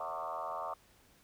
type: tone with frequency modulation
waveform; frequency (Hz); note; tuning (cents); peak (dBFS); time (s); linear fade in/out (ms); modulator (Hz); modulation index
sine; 908; A#5; -46; -36; 0-0.74; 5; 81.7; 4
effects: pink hiss -65 dBFS RMS until 1.23 s